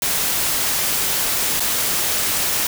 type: noise with dropouts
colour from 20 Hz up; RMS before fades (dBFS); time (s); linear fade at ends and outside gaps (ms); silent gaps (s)
white; -20; 0.02-2.67; 2; 1.598-1.603
effects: none